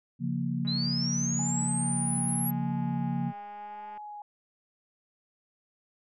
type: chord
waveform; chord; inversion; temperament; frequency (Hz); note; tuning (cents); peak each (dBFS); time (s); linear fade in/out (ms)
sine; Bb minor; first; equal; 138.59 / 174.61 / 233.1; Db3 / F3 / Bb3; 0 / 0 / 0; -32; 0.19-3.33; 50
type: click train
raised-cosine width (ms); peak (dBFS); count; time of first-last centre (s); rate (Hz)
0.5; -38; 686; 0.65-3.975; 206
type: linear sweep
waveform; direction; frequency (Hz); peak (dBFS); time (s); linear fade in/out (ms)
sine; up; 3900 to 11490; -30; 0.67-2.51; 10
type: tone with vibrato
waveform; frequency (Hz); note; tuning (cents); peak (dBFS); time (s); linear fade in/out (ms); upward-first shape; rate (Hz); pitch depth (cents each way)
sine; 830.6; G#5; 0; -39; 1.39-4.22; 2; triangle; 0.9; 37
effects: none